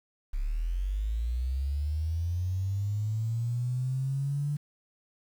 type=linear sweep; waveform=sine; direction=up; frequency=33 to 147.7 Hz; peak=-27 dBFS; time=0.33-4.57 s; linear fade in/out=10 ms; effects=9-bit